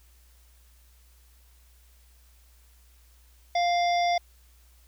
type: harmonic tone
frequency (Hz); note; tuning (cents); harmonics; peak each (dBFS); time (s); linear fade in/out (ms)
698.5; F5; 0; 1 / 3 / 5 / 7 / 8; -22 / -32 / -36 / -39 / -40; 3.55-4.18; 5
effects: added 60 Hz sine -55 dBFS peak until 4.87 s + white hiss -63 dBFS RMS until 4.87 s